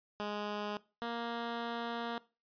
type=tone pair in turn; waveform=10% pulse; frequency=207.8 / 234.1 Hz; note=G#3 / A#3; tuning=+1 / +8 cents; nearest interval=major second; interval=207 cents; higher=second; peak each=-28 dBFS; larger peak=neither; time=0.2-0.77 / 1.02-2.18 s; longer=second; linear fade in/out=0 ms; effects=noise-tail reverb RT60 0.3 s tail -20 dB re dry + resampled to 11025 Hz